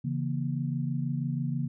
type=chord; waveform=sine; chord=A# diminished; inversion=first; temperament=equal with one note detuned; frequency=138.59 / 164.81 / 237 Hz; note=C#3 / E3 / A#3; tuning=0 / 0 / +29 cents; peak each=-30 / -33 / -34 dBFS; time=0.04-1.68 s; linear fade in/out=10 ms; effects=none